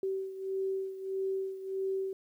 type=beating tone pair; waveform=sine; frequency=383.9 / 385.5 Hz; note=G4 / G4; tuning=-36 / -29 cents; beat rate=1.6 Hz; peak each=-33 / -38 dBFS; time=0.03-2.13 s; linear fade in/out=2 ms; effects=11-bit